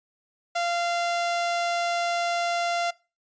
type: tone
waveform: sawtooth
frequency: 691 Hz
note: F5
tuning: 19 cents flat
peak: -20 dBFS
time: 0.55-2.91 s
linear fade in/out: 10 ms
effects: noise-tail reverb RT60 0.3 s tail -22 dB re dry + resampled to 16000 Hz